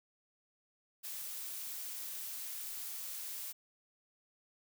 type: noise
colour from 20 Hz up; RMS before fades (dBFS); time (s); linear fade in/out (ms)
blue; -43; 1.03-3.53; 20
effects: none